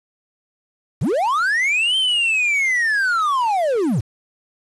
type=linear two-way sweep; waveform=triangle; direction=up then down; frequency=85.7 to 3150 to 85.7 Hz; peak=-14 dBFS; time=1.01-4.01 s; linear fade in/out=10 ms; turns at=1.97 s; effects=resampled to 24000 Hz + 7-bit